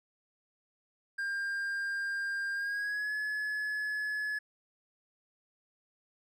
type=tone with pitch glide; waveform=triangle; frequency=1600 to 1705 Hz; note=G6 to G#6; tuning=+35 to +45 cents; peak=-30 dBFS; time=1.18-4.39 s; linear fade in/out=10 ms; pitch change=+110 cents; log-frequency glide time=2.53-3.13 s; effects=none